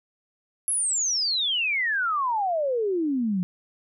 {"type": "exponential sweep", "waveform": "sine", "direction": "down", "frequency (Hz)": [11240, 174.3], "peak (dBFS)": -22, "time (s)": [0.68, 3.43], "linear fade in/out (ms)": 0, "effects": []}